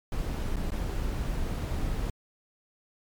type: noise with dropouts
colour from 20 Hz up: brown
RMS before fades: -30 dBFS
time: 0.12-2.1 s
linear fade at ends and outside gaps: 2 ms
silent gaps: 0.559-0.566 / 0.706-0.718 s
effects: MP3 96 kbps